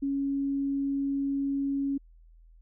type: tone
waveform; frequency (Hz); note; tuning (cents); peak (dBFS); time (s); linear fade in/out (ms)
sine; 277.2; C#4; 0; -26; 0.02-1.98; 10
effects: added 41 Hz sine -52 dBFS peak until 2.61 s